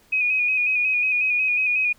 sine tone with vibrato, 2491 Hz, D#7, 1 cent sharp, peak -18 dBFS, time 0.12-1.93 s, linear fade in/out 10 ms, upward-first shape square, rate 5.5 Hz, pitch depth 31 cents each way, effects pink hiss -57 dBFS RMS until 1.98 s

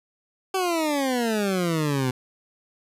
20% pulse exponential sweep, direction down, 386.4 to 124.8 Hz, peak -17 dBFS, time 0.54-2.11 s, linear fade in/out 5 ms, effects resampled to 32000 Hz

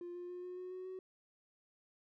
triangle tone with pitch steps, 349.8 / 353.7 / 357.6 / 361.5 / 365.5 / 369.5 / 373.6 Hz, F4 / F4 / F4 / F#4 / F#4 / F#4 / F#4, +3 / +22 / +41 / -40 / -21 / -2 / +17 cents, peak -40 dBFS, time 0.01-0.99 s, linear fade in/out 2 ms, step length 140 ms, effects tanh soft clip ceiling -39 dBFS

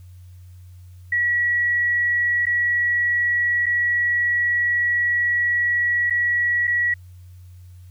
sine tone with dropouts, 1927 Hz, B6, 43 cents flat, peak -17 dBFS, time 1.12-6.94 s, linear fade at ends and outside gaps 5 ms, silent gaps 2.456-2.466 / 3.659-3.664 / 6.099-6.106 / 6.672-6.676 s, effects added 90 Hz sine -40 dBFS peak until 7.9 s + white hiss -62 dBFS RMS until 7.9 s

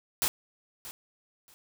white noise with echo, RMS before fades -27 dBFS, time 0.22-0.28 s, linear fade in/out 0 ms, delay 630 ms, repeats 2, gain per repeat -15 dB, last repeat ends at 1.54 s, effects none

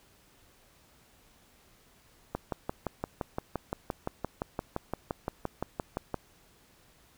click train, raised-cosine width 1 ms, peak -17 dBFS, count 23, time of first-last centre 2.35-6.143 s, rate 5.8 Hz, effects pink hiss -62 dBFS RMS until 7.17 s

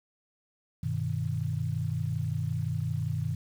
sine chord, G augmented, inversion none, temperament equal, 98 / 123.47 / 155.56 Hz, G2 / B2 / D#3, 0 / 0 / 0 cents, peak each -33 / -32 / -32 dBFS, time 0.83-3.35 s, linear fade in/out 5 ms, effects 9-bit

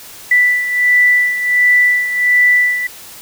sine beating tone pair, 1975.5 / 1976.9 Hz, B6 / B6, 0 / +1 cents, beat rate 1.4 Hz, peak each -10 / -16 dBFS, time 0.31-2.87 s, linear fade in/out 5 ms, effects white hiss -35 dBFS RMS until 3.21 s

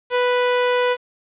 sawtooth tone, 493.9 Hz, B4, in tune, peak -12 dBFS, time 0.1-0.97 s, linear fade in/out 50 ms, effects resampled to 8000 Hz + 8-bit

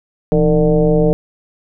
sine tone with frequency modulation, 311.1 Hz, D#4, in tune, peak -9 dBFS, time 0.32-1.13 s, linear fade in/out 0 ms, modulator 144 Hz, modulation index 1.9, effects none

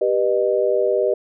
sine chord, G augmented, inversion none, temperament just, 392 / 490 / 612.5 Hz, G4 / B4 / D#5, 0 / -14 / -27 cents, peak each -20 dBFS, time 0.01-1.14 s, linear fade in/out 5 ms, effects none

